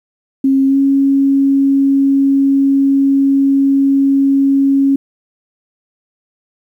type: tone with pitch glide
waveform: sine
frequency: 270 to 274.7 Hz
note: C#4 to C#4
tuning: -45 to -16 cents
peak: -8 dBFS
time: 0.44-4.96 s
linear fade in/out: 5 ms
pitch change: +29 cents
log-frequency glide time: 0.67-0.77 s
effects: 8-bit